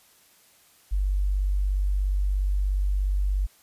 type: tone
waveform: sine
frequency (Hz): 48.48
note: G1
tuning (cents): -18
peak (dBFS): -21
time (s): 0.91-3.47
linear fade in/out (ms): 20
effects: white hiss -58 dBFS RMS until 3.62 s + resampled to 32000 Hz